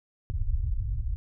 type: low-pass noise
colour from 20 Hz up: pink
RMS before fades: -28 dBFS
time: 0.3-1.16 s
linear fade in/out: 0 ms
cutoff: 110 Hz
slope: 48 dB/octave
effects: none